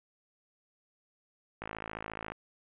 click train, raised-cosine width 0.5 ms, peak -23 dBFS, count 39, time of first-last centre 1.62-2.32 s, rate 54.3 Hz, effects resampled to 8000 Hz + 10-bit

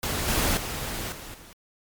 pink noise with level steps, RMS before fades -28 / -24 / -32 / -40 / -47 dBFS, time 0.03-1.53 s, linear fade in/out 2 ms, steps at 0.28 / 0.57 / 1.12 / 1.34 s, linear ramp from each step 2 ms, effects MP3 96 kbps

